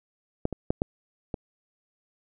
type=clicks; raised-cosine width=2 ms; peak=-11 / -18 / -10 / -11 / -17 dBFS; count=5; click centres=0.454 / 0.527 / 0.705 / 0.819 / 1.342 s; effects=none